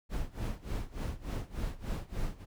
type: noise with tremolo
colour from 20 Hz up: brown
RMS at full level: -33 dBFS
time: 0.09-2.46 s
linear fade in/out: 50 ms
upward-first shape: sine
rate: 3.4 Hz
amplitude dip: 90%
effects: none